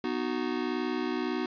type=chord; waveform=square; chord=B major; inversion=none; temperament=just; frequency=246.9 / 308.7 / 370.4 Hz; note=B3 / D#4 / F#4; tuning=0 / -14 / +2 cents; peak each=-34 dBFS; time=0.04-1.46 s; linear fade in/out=2 ms; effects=resampled to 11025 Hz + 9-bit